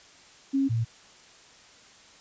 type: tone pair in turn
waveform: sine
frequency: 272.4 / 114.53 Hz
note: C#4 / A#2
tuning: -30 / -30 cents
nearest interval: octave + minor third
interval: 1500 cents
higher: first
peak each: -21 / -23 dBFS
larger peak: first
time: 0.53-0.69 / 0.69-0.85 s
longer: neither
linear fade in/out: 20 ms
effects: white hiss -53 dBFS RMS until 2.2 s + resampled to 16000 Hz